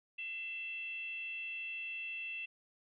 sine tone with frequency modulation, 2677 Hz, E7, 26 cents sharp, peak -39 dBFS, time 0.18-2.46 s, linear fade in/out 10 ms, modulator 633 Hz, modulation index 0.32, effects none

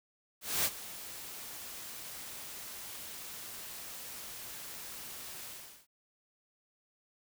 white noise with ADSR envelope, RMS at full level -29 dBFS, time 0.41-5.87 s, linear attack 240 ms, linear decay 47 ms, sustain -16 dB, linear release 400 ms, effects none

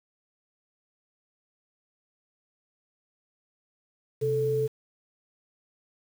sine tone pair together, 130.25 / 438.1 Hz, C3 / A4, -7 / -7 cents, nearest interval octave + major sixth, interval 2100 cents, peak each -30 / -24 dBFS, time 4.21-4.68 s, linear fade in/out 20 ms, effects 8-bit

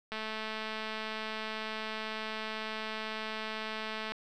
click train, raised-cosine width 0.3 ms, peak -22 dBFS, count 873, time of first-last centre 0.12-4.12 s, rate 218 Hz, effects none

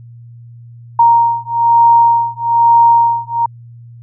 sine beating tone pair, 932.3 / 933.4 Hz, A#5 / A#5, 0 / +2 cents, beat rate 1.1 Hz, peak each -10 dBFS, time 0.99-3.46 s, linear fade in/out 5 ms, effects added 118 Hz sine -33 dBFS peak until 4.02 s

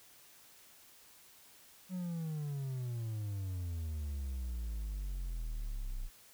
triangle exponential sweep, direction down, 187.6 to 30.2 Hz, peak -34 dBFS, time 1.89-6.1 s, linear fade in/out 50 ms, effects white hiss -60 dBFS RMS until 6.33 s

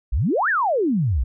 sine exponential two-way sweep, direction up then down, 46.25 to 1864.7 to 53.6 Hz, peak -17 dBFS, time 0.12-1.24 s, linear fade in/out 10 ms, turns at 0.49 s, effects none

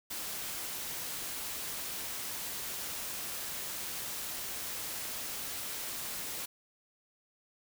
white noise, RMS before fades -39 dBFS, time 0.1-6.46 s, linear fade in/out 10 ms, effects none

